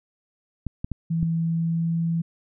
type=clicks; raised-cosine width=5 ms; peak=-16 dBFS; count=4; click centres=0.667 / 0.845 / 0.917 / 1.229 s
type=tone with pitch glide; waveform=sine; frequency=164.81 to 166.44 Hz; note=E3 to E3; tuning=0 to +17 cents; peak=-21 dBFS; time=1.1-2.22 s; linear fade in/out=10 ms; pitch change=+17 cents; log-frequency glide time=1.31-1.99 s
effects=none